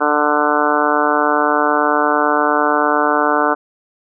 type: harmonic tone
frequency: 148.5 Hz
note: D3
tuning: 20 cents sharp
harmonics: 2 / 3 / 4 / 5 / 6 / 7 / 8 / 9 / 10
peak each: -21 / -21 / -21 / -21 / -21 / -21 / -21 / -21 / -21 dBFS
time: 0-3.55 s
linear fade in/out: 20 ms
effects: none